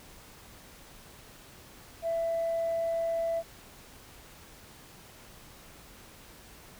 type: tone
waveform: sine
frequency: 665 Hz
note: E5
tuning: 15 cents sharp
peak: -26 dBFS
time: 2.02-3.43 s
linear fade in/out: 50 ms
effects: tanh soft clip ceiling -24 dBFS + pink hiss -52 dBFS RMS until 6.79 s